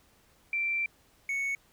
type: tone pair in turn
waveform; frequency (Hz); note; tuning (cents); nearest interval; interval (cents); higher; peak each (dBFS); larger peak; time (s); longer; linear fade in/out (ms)
sine / triangle; 2349 / 2216; D7 / C#7; 0 / -1; minor second; 101; first; -27; neither; 0.53-0.86 / 1.29-1.55; first; 2
effects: pink hiss -64 dBFS RMS until 1.72 s